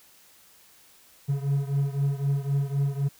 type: beating tone pair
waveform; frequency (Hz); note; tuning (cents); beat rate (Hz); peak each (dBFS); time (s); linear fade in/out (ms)
triangle; 138.7 / 142.6; C#3 / C#3; +1 / +49; 3.9; -23 / -26; 1.28-3.09; 20
effects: white hiss -56 dBFS RMS until 3.19 s